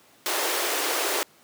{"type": "high-pass noise", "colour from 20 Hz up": "pink", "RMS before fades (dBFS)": -26, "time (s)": [0.26, 1.23], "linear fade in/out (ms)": 0, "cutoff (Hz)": 330, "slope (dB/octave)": 48, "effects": ["pink hiss -56 dBFS RMS until 1.43 s", "high-pass 200 Hz 12 dB/octave"]}